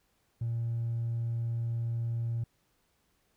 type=tone with hard clipping; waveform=sine; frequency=116.54 Hz; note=A#2; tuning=in tune; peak=-30 dBFS; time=0.41-2.44 s; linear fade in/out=5 ms; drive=1 dB; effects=pink hiss -73 dBFS RMS until 3.36 s